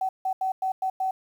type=tone bursts at uneven times; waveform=sine; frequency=758 Hz; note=F#5; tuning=42 cents sharp; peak=-23 dBFS; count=6; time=0.01-0.09 / 0.25-0.33 / 0.41-0.52 / 0.62-0.72 / 0.82-0.9 / 1-1.11 s; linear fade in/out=5 ms; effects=9-bit